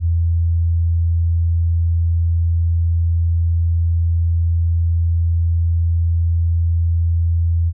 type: tone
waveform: sine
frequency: 83.9 Hz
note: E2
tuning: 31 cents sharp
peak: -13 dBFS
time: 0-7.73 s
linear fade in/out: 50 ms
effects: none